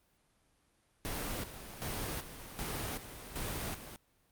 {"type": "noise with tremolo", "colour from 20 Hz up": "pink", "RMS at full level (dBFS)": -38, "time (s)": [1.05, 3.96], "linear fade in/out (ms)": 0, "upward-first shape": "square", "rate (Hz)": 1.3, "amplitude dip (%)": 65, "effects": ["pink hiss -72 dBFS RMS until 4.31 s", "Opus 32 kbps"]}